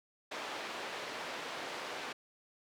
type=band-pass noise; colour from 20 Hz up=pink; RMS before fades=-42 dBFS; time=0.31-2.13 s; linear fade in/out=10 ms; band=450 to 3900 Hz; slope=12 dB/octave; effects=none